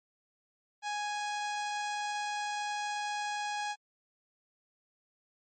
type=tone; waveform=sawtooth; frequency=830.6 Hz; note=G#5; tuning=in tune; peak=-29 dBFS; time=0.82-3.76 s; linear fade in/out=50 ms; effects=MP3 32 kbps